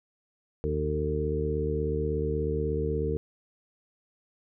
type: harmonic tone with a mistuned harmonic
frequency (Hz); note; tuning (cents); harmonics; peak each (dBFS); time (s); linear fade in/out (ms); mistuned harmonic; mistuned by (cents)
76.5; D#2; -29; 1 / 2 / 3 / 4 / 5 / 6; -31 / -33 / -39 / -37 / -35 / -30; 0.64-3.17; 0; 6; -29
effects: none